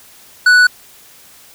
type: tone with tanh clipping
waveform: sine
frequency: 1480 Hz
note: F#6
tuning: in tune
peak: -7 dBFS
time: 0.46-0.67 s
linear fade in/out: 5 ms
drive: 10 dB
effects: white hiss -43 dBFS RMS until 1.54 s